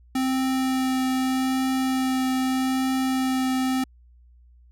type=tone with vibrato; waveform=square; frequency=260.8 Hz; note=C4; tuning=5 cents flat; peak=-22 dBFS; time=0.15-3.84 s; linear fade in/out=5 ms; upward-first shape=triangle; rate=0.81 Hz; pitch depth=10 cents each way; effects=added 60 Hz sine -50 dBFS peak until 4.71 s